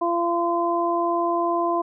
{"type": "harmonic tone", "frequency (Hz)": 342.5, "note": "F4", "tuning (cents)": -34, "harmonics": [1, 2, 3], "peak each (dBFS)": [-24, -24, -24], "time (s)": [0.01, 1.82], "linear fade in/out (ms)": 10, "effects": []}